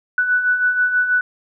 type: beating tone pair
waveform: sine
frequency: 1481 / 1487.2 Hz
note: F#6 / F#6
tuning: +1 / +8 cents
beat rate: 6.2 Hz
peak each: -23 / -15 dBFS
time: 0.18-1.21 s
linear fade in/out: 2 ms
effects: none